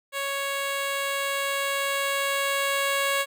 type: tone with level ramp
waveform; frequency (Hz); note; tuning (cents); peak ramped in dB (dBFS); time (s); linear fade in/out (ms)
10% pulse; 554.4; C#5; 0; -19 to -14; 0.12-3.26; 50
effects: none